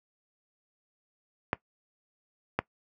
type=clicks; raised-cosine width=0.5 ms; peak=-10 dBFS; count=2; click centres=1.531 / 2.59 s; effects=noise-tail reverb RT60 0.1 s tail -20 dB re dry + high-pass 80 Hz 12 dB/octave